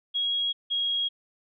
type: tone pair in turn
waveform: sine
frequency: 3302 / 3288 Hz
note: G#7 / G#7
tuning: -11 / -18 cents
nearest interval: unison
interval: 7 cents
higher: first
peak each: -24 dBFS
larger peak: neither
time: 0.14-0.53 / 0.7-1.09 s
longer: neither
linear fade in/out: 20 ms
effects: none